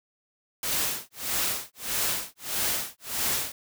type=noise with tremolo; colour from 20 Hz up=white; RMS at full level=-26 dBFS; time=0.63-3.52 s; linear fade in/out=2 ms; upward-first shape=sine; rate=1.6 Hz; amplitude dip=100%; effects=none